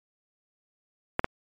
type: clicks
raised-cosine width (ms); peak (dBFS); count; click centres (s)
0.5; -8; 2; 1.194 / 1.244
effects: MP3 96 kbps